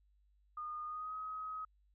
sine tone with pitch glide, 1223 to 1266.9 Hz, D#6 to D#6, -30 to +31 cents, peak -40 dBFS, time 0.57-1.65 s, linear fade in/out 5 ms, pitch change +61 cents, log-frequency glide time 0.85-1.15 s, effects added 50 Hz sine -68 dBFS peak until 1.94 s

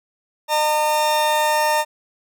40% pulse tone pair together, 608.2 / 912 Hz, D#5 / A#5, -40 / -38 cents, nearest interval perfect fifth, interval 702 cents, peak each -20 / -17 dBFS, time 0.48-1.85 s, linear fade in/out 50 ms, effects none

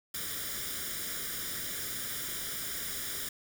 white noise with comb filter, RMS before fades -37 dBFS, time 0.14-3.29 s, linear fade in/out 5 ms, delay 0.57 ms, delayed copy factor +0.75, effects none

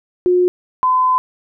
sine tone pair in turn, 360 / 1018.2 Hz, F#4 / C6, -47 / -47 cents, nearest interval octave + tritone, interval 1800 cents, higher second, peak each -10 / -11 dBFS, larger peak first, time 0.26-0.48 / 0.83-1.18 s, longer second, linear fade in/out 0 ms, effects none

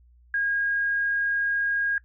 sine tone, 1631 Hz, G#6, 32 cents flat, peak -22 dBFS, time 0.34-1.98 s, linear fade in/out 2 ms, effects noise-tail reverb RT60 0.1 s tail -20 dB re dry + added 60 Hz sine -53 dBFS peak until 2.04 s

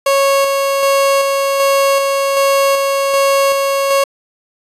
30% pulse tone with tremolo, 551 Hz, C#5, 11 cents flat, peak -7 dBFS, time 0.06-4.04 s, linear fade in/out 5 ms, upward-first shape square, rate 1.3 Hz, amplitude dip 30%, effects resampled to 32000 Hz

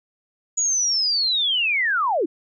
sine linear sweep, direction down, 6870 to 277.2 Hz, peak -18 dBFS, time 0.57-2.26 s, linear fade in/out 10 ms, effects none

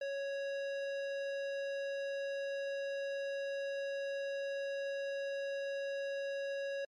sine tone with hard clipping, 554.4 Hz, C#5, in tune, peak -38 dBFS, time 0.01-6.85 s, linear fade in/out 5 ms, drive 14 dB, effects MP3 48 kbps

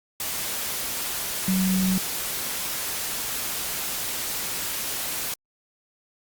sine tone in noise, 187.6 Hz, F#3, 24 cents sharp, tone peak -20 dBFS, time 1.48-1.98 s, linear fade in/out 2 ms, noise white, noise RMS -29 dBFS, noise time 0.2-5.34 s, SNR +6 dB, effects Opus 48 kbps

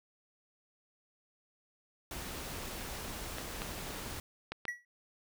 pink noise, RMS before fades -42 dBFS, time 2.11-4.2 s, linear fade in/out 2 ms
clicks, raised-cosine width 0.3 ms, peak -22 dBFS, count 4, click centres 3.384 / 3.619 / 4.52 / 4.653 s
triangle tone with exponential decay, 1934 Hz, B6, 37 cents flat, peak -29 dBFS, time 4.68-4.85 s, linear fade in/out 2 ms, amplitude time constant 35 ms
effects none

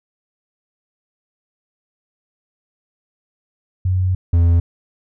sine / triangle tone pair in turn, 92.5 / 85.01 Hz, F#2 / F2, 0 / -46 cents, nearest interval minor second, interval 146 cents, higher first, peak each -14 / -8 dBFS, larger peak second, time 3.85-4.15 / 4.33-4.6 s, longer first, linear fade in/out 5 ms, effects none

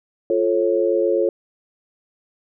sine chord, F augmented, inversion none, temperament just, 349.2 / 436.5 / 545.7 Hz, F4 / A4 / C#5, 0 / -14 / -27 cents, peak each -20 dBFS, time 0.3-1.29 s, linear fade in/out 2 ms, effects none

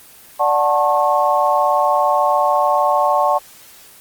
sine chord, D major seventh, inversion none, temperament equal with one note detuned, 587.3 / 740 / 880 / 1086.5 Hz, D5 / F#5 / A5 / C#6, 0 / 0 / 0 / -35 cents, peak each -18 dBFS, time 0.39-3.39 s, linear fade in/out 20 ms, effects white hiss -43 dBFS RMS until 4 s + Opus 24 kbps

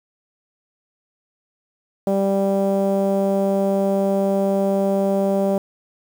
sawtooth tone with low-pass filter, 196 Hz, G3, in tune, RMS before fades -19 dBFS, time 2.07-5.58 s, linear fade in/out 2 ms, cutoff 630 Hz, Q 3.5, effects 7-bit

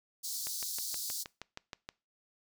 pink high-pass noise, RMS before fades -38 dBFS, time 0.23-1.24 s, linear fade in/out 20 ms, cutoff 4200 Hz, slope 48 dB/octave
click train, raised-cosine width 0.2 ms, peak -24 dBFS, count 10, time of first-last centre 0.47-1.89 s, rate 6.34 Hz
effects noise-tail reverb RT60 0.3 s tail -23 dB re dry

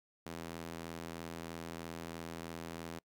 sawtooth tone with high-pass filter, 83.1 Hz, E2, 15 cents sharp, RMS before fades -45 dBFS, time 0.26-2.99 s, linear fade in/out 5 ms, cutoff 210 Hz, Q 0.78, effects noise-tail reverb RT60 0.1 s tail -26 dB re dry

